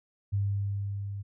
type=tone with level ramp; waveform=sine; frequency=100 Hz; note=G2; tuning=35 cents sharp; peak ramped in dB=-24 to -34 dBFS; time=0.32-1.23 s; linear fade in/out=20 ms; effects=none